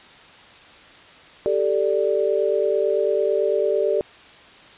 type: chord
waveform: sine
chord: G suspended second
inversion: none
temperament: just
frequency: 392 / 441 / 588 Hz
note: G4 / A4 / D5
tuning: 0 / +4 / +2 cents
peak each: -22 dBFS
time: 1.46-4.01 s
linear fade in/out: 0 ms
effects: white hiss -46 dBFS RMS until 4.77 s + resampled to 8000 Hz